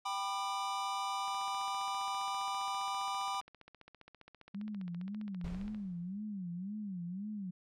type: chord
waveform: square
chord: G major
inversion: none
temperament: equal with one note detuned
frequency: 784 / 987.8 / 1201.4 Hz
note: G5 / B5 / D6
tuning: 0 / 0 / +39 cents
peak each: -40 dBFS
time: 0.05-3.41 s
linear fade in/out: 10 ms
type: click train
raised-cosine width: 0.3 ms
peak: -38 dBFS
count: 68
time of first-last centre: 1.28-5.747 s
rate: 15 Hz
type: tone with vibrato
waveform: sine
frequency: 191.7 Hz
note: G3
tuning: 38 cents flat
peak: -38 dBFS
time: 4.54-7.51 s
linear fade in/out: 10 ms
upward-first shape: sine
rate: 1.9 Hz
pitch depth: 190 cents each way
type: noise with exponential decay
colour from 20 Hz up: brown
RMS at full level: -40 dBFS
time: 5.44-6.23 s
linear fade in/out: 5 ms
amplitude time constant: 170 ms
effects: low-pass 8000 Hz 12 dB/octave